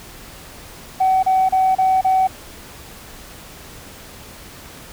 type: tone bursts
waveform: sine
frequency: 756 Hz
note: F#5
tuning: 37 cents sharp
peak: -11 dBFS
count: 5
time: 1-2.274 s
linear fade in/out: 10 ms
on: 230 ms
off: 31 ms
effects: tanh soft clip ceiling -9 dBFS + pink hiss -39 dBFS RMS until 4.92 s